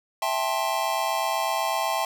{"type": "chord", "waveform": "square", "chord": "A minor seventh", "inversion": "second", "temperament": "just", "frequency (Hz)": [660, 792, 880, 1056], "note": ["E5", "G5", "A5", "C6"], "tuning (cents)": [2, 18, 0, 16], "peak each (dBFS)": -30, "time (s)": [0.22, 2.05], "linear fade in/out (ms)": 2, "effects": []}